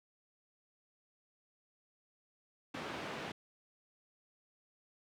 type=band-pass noise; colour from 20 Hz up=pink; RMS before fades=-43 dBFS; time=2.74-3.32 s; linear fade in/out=5 ms; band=200 to 3000 Hz; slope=12 dB/octave; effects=none